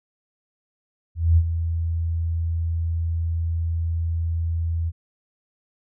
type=tone with ADSR envelope; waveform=sine; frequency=83 Hz; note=E2; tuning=12 cents sharp; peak=-11 dBFS; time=1.15-4.92 s; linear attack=220 ms; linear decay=58 ms; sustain=-10 dB; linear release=40 ms; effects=none